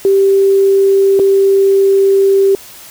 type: tone with dropouts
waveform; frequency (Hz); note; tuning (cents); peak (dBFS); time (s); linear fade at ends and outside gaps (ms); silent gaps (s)
sine; 391.4; G4; -3; -6; 0.05-2.55; 1; 1.192-1.197
effects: white hiss -35 dBFS RMS until 2.9 s